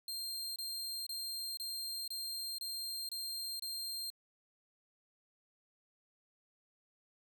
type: tone bursts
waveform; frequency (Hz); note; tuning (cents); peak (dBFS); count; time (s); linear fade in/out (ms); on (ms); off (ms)
sawtooth; 4186; C8; 0; -36; 8; 0.08-4.102; 2; 480; 26
effects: none